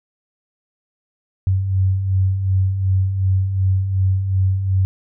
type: beating tone pair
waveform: sine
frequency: 92.8 / 95.5 Hz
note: F#2 / G2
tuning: +6 / -45 cents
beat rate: 2.7 Hz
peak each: -24 / -15 dBFS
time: 1.47-4.85 s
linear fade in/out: 0 ms
effects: none